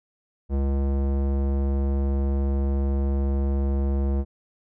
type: tone with low-pass filter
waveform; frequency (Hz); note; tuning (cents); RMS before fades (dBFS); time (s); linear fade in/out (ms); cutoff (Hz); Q
square; 68.7; C#2; -15; -23; 0.49-4.25; 50; 560; 0.84
effects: none